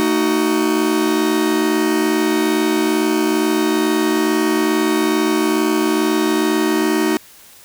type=chord; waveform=45% pulse; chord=D# diminished; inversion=second; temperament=just; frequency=224 / 311.1 / 373.4 Hz; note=A3 / D#4 / F#4; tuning=+31 / 0 / +16 cents; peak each=-22 / -17 / -19 dBFS; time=0-7.17 s; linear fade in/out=0 ms; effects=white hiss -44 dBFS RMS until 7.64 s